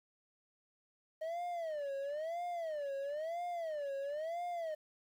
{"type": "tone with vibrato", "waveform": "triangle", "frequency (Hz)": 622.3, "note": "D#5", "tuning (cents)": 0, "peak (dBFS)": -35, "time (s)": [1.21, 4.75], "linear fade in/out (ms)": 10, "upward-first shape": "sine", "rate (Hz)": 1, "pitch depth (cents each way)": 220, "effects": ["11-bit"]}